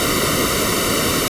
pink noise with comb filter, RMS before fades -18 dBFS, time 0-1.28 s, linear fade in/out 0 ms, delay 1.2 ms, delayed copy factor -0.85, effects resampled to 32000 Hz

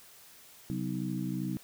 harmonic tone with a mistuned harmonic, 62.6 Hz, B1, 24 cents sharp, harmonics 2 / 3 / 4 / 5, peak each -37 / -35 / -38 / -38 dBFS, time 0.7-1.57 s, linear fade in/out 0 ms, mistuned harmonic 2, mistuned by +130 cents, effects white hiss -55 dBFS RMS until 1.63 s

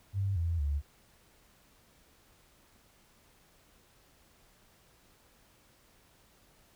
sine tone with pitch steps, 98.2 / 84.02 / 71.89 Hz, G2 / E2 / D2, +4 / +34 / -36 cents, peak -28 dBFS, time 0.13-0.82 s, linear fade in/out 50 ms, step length 230 ms, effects pink hiss -64 dBFS RMS until 6.75 s

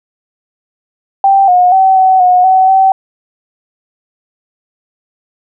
sine tone with pitch steps, 783 / 721 / 764 / 755 / 726 / 755 / 767 Hz, G5 / F#5 / G5 / F#5 / F#5 / F#5 / G5, -2 / -45 / -45 / +35 / -33 / +35 / -38 cents, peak -4 dBFS, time 1.24-2.92 s, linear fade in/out 2 ms, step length 240 ms, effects none

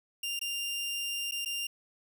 sawtooth tone with dropouts, 2794 Hz, F7, in tune, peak -29 dBFS, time 0.23-1.67 s, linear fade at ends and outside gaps 5 ms, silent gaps 0.393-0.413 / 1.312-1.32 / 1.449-1.458 s, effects none

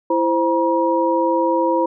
sine tone cluster, 333.6 / 522 / 955 Hz, E4 / C5 / A#5, +21 / -4 / +42 cents, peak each -19 dBFS, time 0.1-1.86 s, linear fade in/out 5 ms, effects none

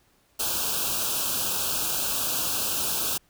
white band-stop noise, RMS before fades -27 dBFS, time 0.39-3.18 s, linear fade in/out 10 ms, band 1600 to 2500 Hz, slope 96 dB/octave, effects pink hiss -64 dBFS RMS until 3.29 s

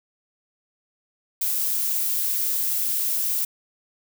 violet noise, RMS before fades -24 dBFS, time 1.41-3.45 s, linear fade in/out 5 ms, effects none

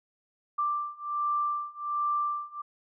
sine beating tone pair, 1178 / 1179.3 Hz, D6 / D6, +5 / +7 cents, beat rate 1.3 Hz, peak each -31 / -30 dBFS, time 0.58-2.62 s, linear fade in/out 10 ms, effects none

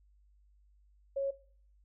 sine tone, 550 Hz, C#5, 14 cents flat, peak -30 dBFS, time 1.16-1.31 s, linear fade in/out 10 ms, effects noise-tail reverb RT60 0.5 s tail -18 dB re dry + added 50 Hz sine -62 dBFS peak until 1.84 s

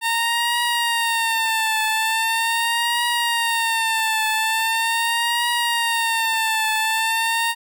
15% pulse tone with vibrato, 913 Hz, A#5, 36 cents flat, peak -12 dBFS, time 0.01-7.55 s, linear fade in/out 50 ms, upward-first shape triangle, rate 0.41 Hz, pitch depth 80 cents each way, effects none

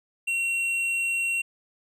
sine tone with hard clipping, 2735 Hz, F7, 37 cents flat, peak -25 dBFS, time 0.27-1.42 s, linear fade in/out 10 ms, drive 6 dB, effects none

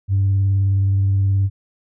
sine tone with vibrato, 97.8 Hz, G2, 4 cents flat, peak -12 dBFS, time 0.08-1.5 s, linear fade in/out 50 ms, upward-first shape square, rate 19 Hz, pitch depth 17 cents each way, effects tanh soft clip ceiling -11 dBFS

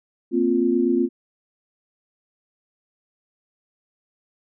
sine chord, Bb suspended second, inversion none, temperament equal, 233.1 / 261.6 / 349.2 Hz, Bb3 / C4 / F4, 0 / 0 / 0 cents, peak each -23 / -21 / -20 dBFS, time 0.31-1.09 s, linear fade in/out 50 ms, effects none

